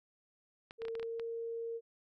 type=clicks; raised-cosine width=0.3 ms; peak=-31 dBFS; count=8; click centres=0.709 / 0.819 / 0.852 / 0.883 / 0.953 / 0.997 / 1.029 / 1.197 s
type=tone with pitch glide; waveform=sine; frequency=455.2 to 460.5 Hz; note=A#4 to A#4; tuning=-41 to -21 cents; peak=-37 dBFS; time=0.78-1.81 s; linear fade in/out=50 ms; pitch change=+20 cents; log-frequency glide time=0.9-1.22 s
effects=none